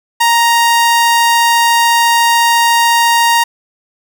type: tone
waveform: sawtooth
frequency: 934 Hz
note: A#5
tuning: 3 cents sharp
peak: -4 dBFS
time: 0.2-3.44 s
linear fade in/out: 10 ms
effects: none